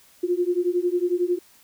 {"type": "beating tone pair", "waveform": "sine", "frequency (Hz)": [349.2, 360.2], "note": ["F4", "F#4"], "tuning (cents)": [0, -46], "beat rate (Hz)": 11, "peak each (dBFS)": -23, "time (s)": [0.23, 1.39], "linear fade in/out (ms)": 10, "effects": ["white hiss -55 dBFS RMS until 1.63 s"]}